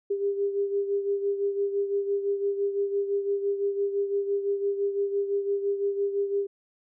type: beating tone pair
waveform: sine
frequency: 399.5 / 405.4 Hz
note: G4 / G#4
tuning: +33 / -42 cents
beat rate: 5.9 Hz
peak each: -25 / -32 dBFS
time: 0.1-6.47 s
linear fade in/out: 10 ms
effects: none